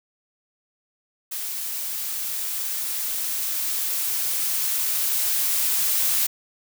blue noise with level ramp, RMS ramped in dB -30 to -21 dBFS, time 1.31-6.27 s, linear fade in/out 10 ms, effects none

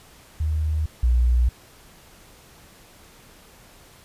sine tone pair in turn, 77.4 / 60.5 Hz, D#2 / B1, -9 / -35 cents, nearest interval major third, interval 426 cents, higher first, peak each -20 / -15 dBFS, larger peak second, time 0.4-0.86 / 1.03-1.49 s, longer neither, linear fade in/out 5 ms, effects pink hiss -50 dBFS RMS until 4.04 s + resampled to 32000 Hz

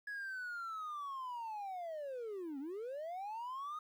triangle linear two-way sweep, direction down then up, 1685 to 262.5 to 1254 Hz, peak -38 dBFS, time 0.07-3.79 s, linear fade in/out 5 ms, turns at 2.59 s, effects tanh soft clip ceiling -35 dBFS + 12-bit

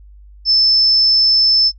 sine tone, 5270 Hz, E8, 1 cent flat, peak -9 dBFS, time 0.45-1.72 s, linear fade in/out 50 ms, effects noise-tail reverb RT60 0.1 s tail -23 dB re dry + added 50 Hz sine -38 dBFS peak until 1.78 s

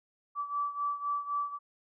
sine beating tone pair, 1155 / 1158.9 Hz, D6 / D6, -29 / -23 cents, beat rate 3.9 Hz, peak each -32 / -36 dBFS, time 0.35-1.59 s, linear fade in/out 50 ms, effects none

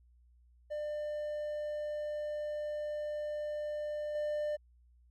triangle tone with level steps, 598 Hz, D5, 31 cents sharp, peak -33 / -30 dBFS, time 0.7-4.57 s, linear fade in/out 20 ms, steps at 4.15 s, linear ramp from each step 2 ms, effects added 60 Hz sine -61 dBFS peak until 5.1 s

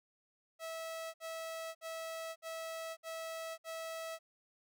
sawtooth tone bursts, 651 Hz, E5, 22 cents flat, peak -37 dBFS, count 6, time 0.59-4.19 s, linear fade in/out 50 ms, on 550 ms, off 60 ms, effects none

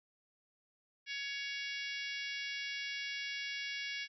harmonic tone, 560 Hz, C#5, 18 cents sharp, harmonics 3 / 4 / 5 / 6 / 7 / 8 / 9 / 10, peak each -45 / -42 / -46 / -47 / -52 / -52 / -49 / -52 dBFS, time 1.06-4.08 s, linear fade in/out 50 ms, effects none

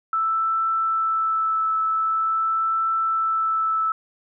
sine tone with vibrato, 1318.5 Hz, E6, in tune, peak -19 dBFS, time 0.13-3.92 s, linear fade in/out 2 ms, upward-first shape triangle, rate 0.45 Hz, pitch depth 13 cents each way, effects none

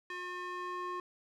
square tone with band-pass filter sweep, 359.6 Hz, F#4, 49 cents flat, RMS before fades -40 dBFS, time 0.1-1 s, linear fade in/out 2 ms, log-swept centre 1800 to 1000 Hz, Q 1.8, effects none

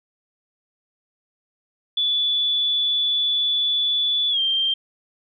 sine tone with pitch glide, 3454 to 3167 Hz, A7 to G7, -33 to +17 cents, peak -18 dBFS, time 1.97-4.74 s, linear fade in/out 5 ms, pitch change -150 cents, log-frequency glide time 4.3-4.4 s, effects none

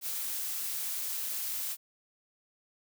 blue noise, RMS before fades -35 dBFS, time 0.01-1.77 s, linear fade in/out 50 ms, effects none

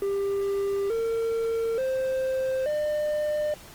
triangle tone with pitch steps, 396.8 / 455.8 / 523.6 / 601.4 Hz, G4 / A#4 / C5 / D5, +21 / -39 / +1 / +41 cents, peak -22 dBFS, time 0.02-3.54 s, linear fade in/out 2 ms, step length 880 ms, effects pink hiss -47 dBFS RMS until 3.74 s + Opus 24 kbps

